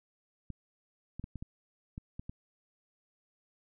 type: clicks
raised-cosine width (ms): 5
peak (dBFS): -28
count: 8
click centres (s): 0.503 / 1.196 / 1.241 / 1.357 / 1.425 / 1.979 / 2.195 / 2.295
effects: none